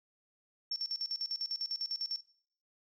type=tone with tremolo; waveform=sine; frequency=5440 Hz; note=F8; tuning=46 cents flat; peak=-32 dBFS; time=0.71-2.21 s; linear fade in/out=5 ms; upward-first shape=square; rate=10 Hz; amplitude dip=80%; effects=noise-tail reverb RT60 0.6 s tail -21 dB re dry